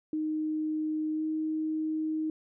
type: tone with pitch glide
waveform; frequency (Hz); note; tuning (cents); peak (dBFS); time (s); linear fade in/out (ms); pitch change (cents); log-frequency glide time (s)
sine; 310 to 313.1; D#4 to D#4; -6 to +11; -28; 0.13-2.3; 2; +17; 1.13-1.23
effects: none